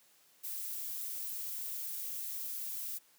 violet noise, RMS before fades -40 dBFS, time 0.43-2.99 s, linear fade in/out 20 ms, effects white hiss -66 dBFS RMS until 3.18 s + high-pass 150 Hz 12 dB/octave

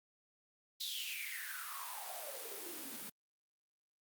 white noise with high-pass filter sweep, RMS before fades -44 dBFS, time 0.8-3.1 s, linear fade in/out 10 ms, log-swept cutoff 3900 to 200 Hz, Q 7.8, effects Opus 48 kbps

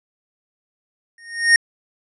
square tone with exponential growth, 1851 Hz, A#6, 13 cents flat, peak -7 dBFS, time 1.18-1.56 s, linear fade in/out 2 ms, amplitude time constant 82 ms, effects resampled to 24000 Hz

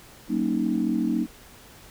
sine chord, D# minor seventh, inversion first, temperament equal with one note detuned, 189.32 / 233.1 / 277.2 / 311.1 Hz, F#3 / A#3 / C#4 / D#4, +40 / 0 / 0 / 0 cents, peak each -29 / -25 / -29 / -26 dBFS, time 0.28-1.27 s, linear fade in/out 50 ms, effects tanh soft clip ceiling -11 dBFS + pink hiss -49 dBFS RMS until 1.9 s

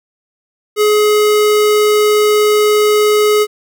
square tone, 421.6 Hz, G#4, 26 cents sharp, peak -9 dBFS, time 0.76-3.47 s, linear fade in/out 50 ms, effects none

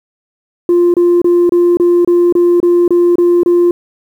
sine tone bursts, 349.2 Hz, F4, in tune, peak -4 dBFS, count 11, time 0.69-3.71 s, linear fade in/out 2 ms, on 250 ms, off 27 ms, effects tanh soft clip ceiling -4 dBFS + 7-bit

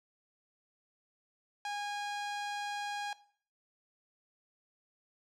sawtooth tone with low-pass filter, 820 Hz, G#5, 22 cents flat, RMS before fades -38 dBFS, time 1.65-3.13 s, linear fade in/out 2 ms, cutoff 6500 Hz, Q 0.73, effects noise-tail reverb RT60 0.5 s tail -18 dB re dry

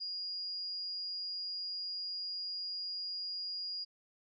sine tone, 4856 Hz, D#8, 43 cents flat, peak -37 dBFS, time 0-3.85 s, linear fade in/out 20 ms, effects none

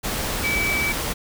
sine tone in noise, 2300 Hz, D7, 37 cents flat, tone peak -21 dBFS, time 0.43-0.93 s, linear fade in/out 20 ms, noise pink, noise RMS -26 dBFS, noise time 0.03-1.14 s, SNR +2 dB, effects none

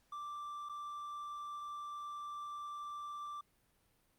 triangle tone with dropouts, 1174.7 Hz, D6, in tune, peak -40 dBFS, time 0.12-3.41 s, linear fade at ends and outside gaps 5 ms, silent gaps 0.689-0.694 s, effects pink hiss -74 dBFS RMS until 4.18 s + Opus 48 kbps

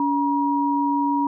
sine tone pair together, 283.9 / 954.9 Hz, C#4 / A#5, +41 / +41 cents, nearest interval octave + major sixth, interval 2100 cents, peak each -21 dBFS, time 0-1.27 s, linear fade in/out 2 ms, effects none

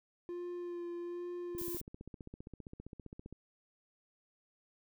triangle tone with vibrato, 349.2 Hz, F4, in tune, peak -37 dBFS, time 0.29-1.77 s, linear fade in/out 0 ms, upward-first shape sine, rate 1.2 Hz, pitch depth 17 cents each way
click train, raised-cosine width 3 ms, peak -34 dBFS, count 28, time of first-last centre 1.55-3.326 s, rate 15.2 Hz
violet noise, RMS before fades -43 dBFS, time 1.58-1.81 s, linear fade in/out 5 ms
effects none

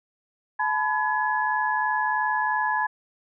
sine tone cluster, 858 / 1001 / 1692 Hz, A5 / B5 / G#6, -44 / +23 / +32 cents, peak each -26 dBFS, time 0.59-2.87 s, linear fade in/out 10 ms, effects none

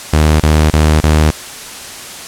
sawtooth tone bursts, 77.1 Hz, D#2, 15 cents flat, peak -3 dBFS, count 4, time 0.13-1.306 s, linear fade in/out 5 ms, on 270 ms, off 32 ms, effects white hiss -28 dBFS RMS until 2.27 s + low-pass 10000 Hz 12 dB/octave

